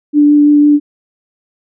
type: tone with vibrato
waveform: sine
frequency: 293.7 Hz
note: D4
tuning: in tune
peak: -4 dBFS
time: 0.13-0.8 s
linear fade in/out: 50 ms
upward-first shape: triangle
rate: 6 Hz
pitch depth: 11 cents each way
effects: none